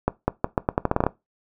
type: accelerating click train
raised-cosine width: 1 ms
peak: -5 dBFS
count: 12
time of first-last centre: 0.08-1.066 s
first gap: 200 ms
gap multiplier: 0.82
effects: noise-tail reverb RT60 0.2 s tail -19 dB re dry